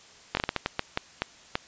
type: slowing click train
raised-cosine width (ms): 0.3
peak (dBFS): -9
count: 11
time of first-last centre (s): 0.35-1.554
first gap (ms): 21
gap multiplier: 1.36
effects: white hiss -52 dBFS RMS until 1.67 s + resampled to 16000 Hz